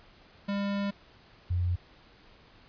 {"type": "tone pair in turn", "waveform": ["square", "sine"], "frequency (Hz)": [200.5, 88.62], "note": ["G3", "F2"], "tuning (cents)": [39, 26], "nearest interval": "octave + major second", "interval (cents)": 1413, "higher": "first", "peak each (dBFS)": [-29, -25], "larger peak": "second", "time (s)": [[0.48, 0.91], [1.5, 1.76]], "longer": "first", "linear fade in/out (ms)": 10, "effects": ["pink hiss -57 dBFS RMS until 2.68 s", "resampled to 11025 Hz"]}